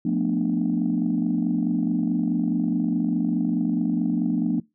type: chord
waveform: sine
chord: B half-diminished seventh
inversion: second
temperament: just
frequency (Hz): 177.8 / 222.2 / 246.9 / 296.3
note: F3 / A3 / B3 / D4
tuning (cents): +31 / +17 / 0 / +15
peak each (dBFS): -25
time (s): 0.05-4.6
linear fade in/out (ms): 5
effects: noise-tail reverb RT60 0.2 s tail -23 dB re dry + tanh soft clip ceiling -13 dBFS